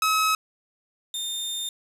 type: tone pair in turn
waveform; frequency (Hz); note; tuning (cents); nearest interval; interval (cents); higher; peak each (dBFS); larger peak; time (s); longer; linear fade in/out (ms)
sawtooth; 1282 / 3626; E6 / A#7; -49 / -49; octave + tritone; 1800; second; -16 / -25; first; 0.02-0.35 / 1.14-1.69; second; 2
effects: resampled to 32000 Hz + 8-bit